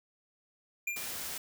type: tone with exponential decay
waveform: square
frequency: 2395 Hz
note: D7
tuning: 33 cents sharp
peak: -30 dBFS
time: 0.87-1.2 s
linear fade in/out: 5 ms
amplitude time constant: 71 ms
type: noise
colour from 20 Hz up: white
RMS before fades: -39 dBFS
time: 0.96-1.38 s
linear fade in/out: 5 ms
effects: none